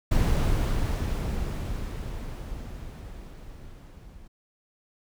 brown noise with level ramp, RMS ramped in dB -21 to -48 dBFS, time 0.11-4.28 s, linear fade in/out 10 ms, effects none

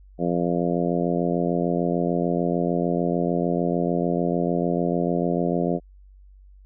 harmonic tone, 86.7 Hz, F2, 12 cents flat, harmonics 2 / 3 / 4 / 5 / 6 / 7 / 8, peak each -25 / -27 / -28 / -29 / -30 / -30 / -31 dBFS, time 0.18-5.8 s, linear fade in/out 50 ms, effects added 48 Hz sine -46 dBFS peak until 6.65 s

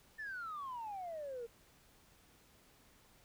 sine exponential sweep, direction down, 1802 to 453.9 Hz, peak -40 dBFS, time 0.18-1.47 s, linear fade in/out 20 ms, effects tanh soft clip ceiling -38 dBFS + pink hiss -66 dBFS RMS until 3.24 s

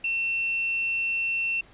sine tone with quantisation, 2700 Hz, E7, 41 cents sharp, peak -24 dBFS, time 0.04-1.61 s, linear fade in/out 5 ms, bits 9, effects pink hiss -54 dBFS RMS until 1.73 s + resampled to 8000 Hz

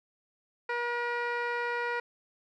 15% pulse tone with low-pass filter, 478.7 Hz, A#4, 46 cents sharp, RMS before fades -32 dBFS, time 0.69-2 s, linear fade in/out 5 ms, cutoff 2400 Hz, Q 1.4, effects none

